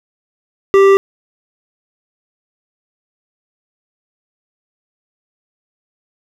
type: tone with hard clipping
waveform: sine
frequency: 392 Hz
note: G4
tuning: in tune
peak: -7 dBFS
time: 0.74-0.97 s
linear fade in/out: 0 ms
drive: 11 dB
effects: none